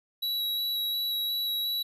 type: tone with vibrato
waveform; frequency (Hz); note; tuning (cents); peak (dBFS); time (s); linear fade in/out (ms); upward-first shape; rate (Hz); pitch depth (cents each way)
square; 3900; B7; -23; -28; 0.22-1.83; 10; square; 2.8; 10
effects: none